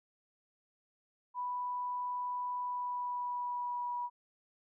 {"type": "tone with pitch glide", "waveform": "sine", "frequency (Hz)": [987.8, 972], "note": ["B5", "B5"], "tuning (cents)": [0, -28], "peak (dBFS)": -34, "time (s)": [1.34, 4.1], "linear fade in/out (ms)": 50, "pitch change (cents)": -28, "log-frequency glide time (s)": [2.62, 3.97], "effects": []}